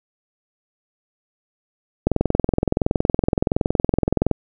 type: click train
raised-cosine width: 2 ms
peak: -3 dBFS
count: 49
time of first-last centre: 2.07-4.313 s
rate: 21.4 Hz
effects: none